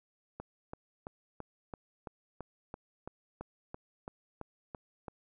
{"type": "click train", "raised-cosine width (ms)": 1, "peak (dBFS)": -27, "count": 15, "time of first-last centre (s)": [0.4, 5.082], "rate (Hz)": 2.99, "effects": []}